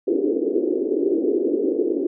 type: band-pass noise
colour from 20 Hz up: white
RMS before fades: -21 dBFS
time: 0.07-2.07 s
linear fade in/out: 10 ms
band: 290 to 430 Hz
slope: 48 dB/octave
effects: none